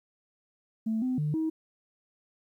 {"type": "tone with pitch steps", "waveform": "sine", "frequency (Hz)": [221.5, 255.2, 150, 318.2], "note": ["A3", "C4", "D3", "D#4"], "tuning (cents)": [12, -43, 37, 39], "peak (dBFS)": -25, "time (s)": [0.86, 1.5], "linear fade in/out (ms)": 10, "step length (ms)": 160, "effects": ["tanh soft clip ceiling -22 dBFS", "11-bit"]}